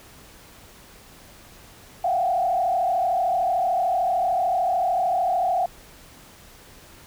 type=tone with frequency modulation; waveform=sine; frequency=724 Hz; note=F#5; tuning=38 cents flat; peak=-19 dBFS; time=2.04-5.66 s; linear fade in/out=5 ms; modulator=33.4 Hz; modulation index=1.5; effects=pink hiss -48 dBFS RMS until 7.06 s